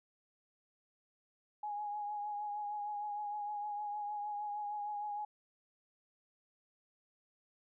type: tone with vibrato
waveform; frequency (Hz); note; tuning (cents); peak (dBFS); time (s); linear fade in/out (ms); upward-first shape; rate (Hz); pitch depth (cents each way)
sine; 830.6; G#5; 0; -37; 1.63-5.25; 5; triangle; 6.5; 32
effects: none